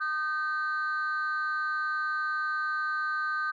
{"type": "tone pair together", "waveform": "sine", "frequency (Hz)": [1225.6, 1546], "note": ["D#6", "G6"], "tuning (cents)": [-27, -24], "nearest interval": "major third", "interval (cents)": 403, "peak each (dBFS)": [-29, -28], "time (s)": [0, 3.52], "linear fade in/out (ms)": 20, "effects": ["tanh soft clip ceiling -24 dBFS"]}